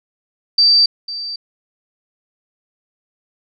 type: tone with echo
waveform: sine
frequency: 4654 Hz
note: D8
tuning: 17 cents flat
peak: -8 dBFS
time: 0.58-0.86 s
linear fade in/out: 5 ms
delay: 500 ms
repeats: 1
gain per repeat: -15 dB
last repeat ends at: 1.36 s
effects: none